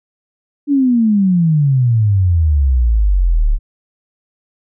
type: exponential sweep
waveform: sine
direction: down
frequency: 293.7 to 34.14 Hz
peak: -9 dBFS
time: 0.67-3.59 s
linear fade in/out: 50 ms
effects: none